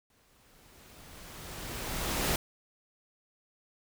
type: noise with exponential growth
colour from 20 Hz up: pink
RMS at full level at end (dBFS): -28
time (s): 0.1-2.36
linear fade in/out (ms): 2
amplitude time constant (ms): 490
effects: none